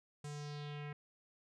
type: tone with low-pass filter sweep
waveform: square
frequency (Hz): 146.83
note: D3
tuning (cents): 0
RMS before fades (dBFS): -45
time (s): 0.24-0.93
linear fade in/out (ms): 5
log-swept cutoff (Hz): 8400 to 2100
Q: 2.7
effects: none